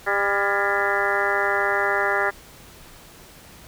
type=harmonic tone with a mistuned harmonic; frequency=199.8 Hz; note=G3; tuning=33 cents sharp; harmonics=2 / 3 / 4 / 5 / 6 / 7 / 8 / 9 / 10; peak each=-27 / -28 / -27 / -31 / -29 / -26 / -27 / -28 / -30 dBFS; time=0.06-2.31 s; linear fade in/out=20 ms; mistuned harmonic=8; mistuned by=+71 cents; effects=pink hiss -46 dBFS RMS until 3.67 s